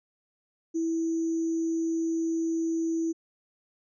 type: tone with sample-and-hold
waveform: sine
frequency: 328.4 Hz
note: E4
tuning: 6 cents flat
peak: -25 dBFS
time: 0.74-3.13 s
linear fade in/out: 20 ms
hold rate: 6300 Hz
effects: resampled to 16000 Hz